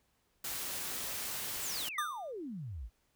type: noise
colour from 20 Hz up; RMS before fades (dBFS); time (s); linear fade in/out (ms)
white; -39; 0.44-1.89; 5
type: exponential sweep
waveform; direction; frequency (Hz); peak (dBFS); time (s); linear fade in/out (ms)
sine; down; 8890 to 47.7; -39; 1.6-2.9; 50
type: tone with exponential decay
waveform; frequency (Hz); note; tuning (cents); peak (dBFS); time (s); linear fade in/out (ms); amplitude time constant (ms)
square; 1204; D6; +43; -30; 1.98-2.32; 5; 72
effects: pink hiss -75 dBFS RMS until 3.15 s